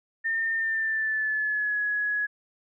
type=tone with pitch glide; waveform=sine; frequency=1812 to 1680.9 Hz; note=A#6 to G#6; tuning=-50 to +20 cents; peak=-24 dBFS; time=0.24-2.27 s; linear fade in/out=20 ms; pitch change=-130 cents; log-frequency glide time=0.57-1.8 s; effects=none